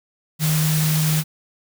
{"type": "tone in noise", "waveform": "sine", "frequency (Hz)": 155.56, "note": "D#3", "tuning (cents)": 0, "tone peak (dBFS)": -17, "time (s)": [0.39, 1.24], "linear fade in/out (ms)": 50, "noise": "white", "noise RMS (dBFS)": -25, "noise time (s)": [0.39, 1.24], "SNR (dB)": 5, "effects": []}